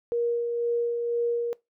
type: tone with tremolo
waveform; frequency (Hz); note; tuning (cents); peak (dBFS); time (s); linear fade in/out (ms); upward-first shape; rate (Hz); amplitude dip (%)
sine; 472.5; A#4; +23; -22; 0.12-1.53; 0; sine; 2; 35
effects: noise-tail reverb RT60 0.2 s tail -22 dB re dry